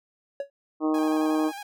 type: tone with exponential decay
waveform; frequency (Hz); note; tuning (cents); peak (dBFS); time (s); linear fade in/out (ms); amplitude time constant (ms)
triangle; 560; C#5; +18; -22; 0.4-0.5; 2; 21
type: harmonic tone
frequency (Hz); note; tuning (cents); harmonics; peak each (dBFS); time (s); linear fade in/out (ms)
155.56; D#3; 0; 2 / 3 / 4 / 5 / 6 / 7 / 8; -22 / -32 / -33 / -35 / -39 / -35 / -41; 0.8-1.52; 50
type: tone with vibrato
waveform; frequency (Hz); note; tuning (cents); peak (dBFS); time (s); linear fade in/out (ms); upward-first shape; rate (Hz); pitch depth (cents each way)
sawtooth; 810; G#5; -43; -32; 0.94-1.63; 5; square; 11; 35
effects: none